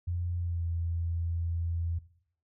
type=tone with pitch glide; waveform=sine; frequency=87.31 to 84.29 Hz; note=F2 to E2; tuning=0 to +39 cents; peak=-29 dBFS; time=0.07-1.99 s; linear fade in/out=10 ms; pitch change=-61 cents; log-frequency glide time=0.39-0.65 s; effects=noise-tail reverb RT60 0.6 s tail -17 dB re dry